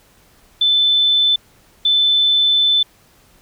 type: tone bursts at uneven times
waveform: sine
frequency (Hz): 3520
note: A7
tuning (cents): 0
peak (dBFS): -11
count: 2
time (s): 0.61-1.36 / 1.85-2.83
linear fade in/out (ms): 5
effects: pink hiss -52 dBFS RMS until 3.41 s